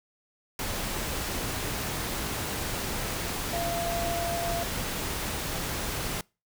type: tone in noise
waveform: sine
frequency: 684 Hz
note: F5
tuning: 36 cents flat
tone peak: -30 dBFS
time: 3.53-4.63 s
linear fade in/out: 2 ms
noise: pink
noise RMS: -32 dBFS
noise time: 0.59-6.21 s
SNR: -1 dB
effects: noise-tail reverb RT60 0.3 s tail -26 dB re dry

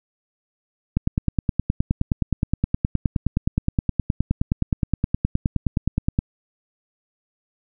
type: click train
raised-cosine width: 5 ms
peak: -6 dBFS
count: 51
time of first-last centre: 0.97-6.189 s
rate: 9.58 Hz
effects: none

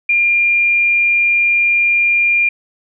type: tone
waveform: sine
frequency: 2400 Hz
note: D7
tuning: 37 cents sharp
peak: -10 dBFS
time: 0.09-2.49 s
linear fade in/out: 5 ms
effects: none

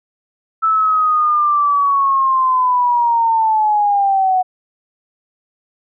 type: linear sweep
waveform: sine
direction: down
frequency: 1318.5 to 735 Hz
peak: -11 dBFS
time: 0.62-4.43 s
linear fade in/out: 20 ms
effects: none

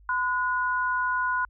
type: tone pair together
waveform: sine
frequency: 1014.4 / 1454 Hz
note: B5 / F#6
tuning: +46 / -31 cents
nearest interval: tritone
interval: 623 cents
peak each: -26 dBFS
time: 0.09-1.45 s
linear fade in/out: 2 ms
effects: added 50 Hz sine -51 dBFS peak until 1.49 s

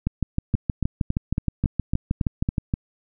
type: two click trains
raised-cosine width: 5 ms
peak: -9 / -9 dBFS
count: 8 / 18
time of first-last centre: 0.55-2.489 / 0.07-2.739 s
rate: 3.61 / 6.37 Hz
effects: none

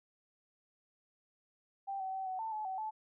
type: tone with pitch steps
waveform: sine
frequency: 785 / 760 / 766 / 749 / 890 / 858 / 759 / 868 Hz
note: G5 / F#5 / G5 / F#5 / A5 / A5 / F#5 / A5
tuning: +2 / +46 / -40 / +21 / +20 / -44 / +44 / -24 cents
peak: -36 dBFS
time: 1.87-2.91 s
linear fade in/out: 20 ms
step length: 130 ms
effects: none

